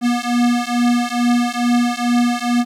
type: beating tone pair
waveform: square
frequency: 240 / 242.3 Hz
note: B3 / B3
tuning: -49 / -33 cents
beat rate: 2.3 Hz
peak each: -18 dBFS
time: 0.01-2.65 s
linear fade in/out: 50 ms
effects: low-pass 9000 Hz 12 dB/octave + 8-bit